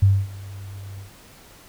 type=tone with ADSR envelope; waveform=sine; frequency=98 Hz; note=G2; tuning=in tune; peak=-10 dBFS; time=0.02-1.12 s; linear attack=9 ms; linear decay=240 ms; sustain=-23 dB; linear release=130 ms; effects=pink hiss -48 dBFS RMS until 1.68 s